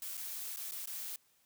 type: noise with dropouts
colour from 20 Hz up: blue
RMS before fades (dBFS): -42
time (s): 0.02-1.16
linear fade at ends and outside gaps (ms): 2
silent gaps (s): 0.171-0.175 / 0.562-0.57 / 0.712-0.719 / 0.858-0.872
effects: white hiss -71 dBFS RMS until 1.45 s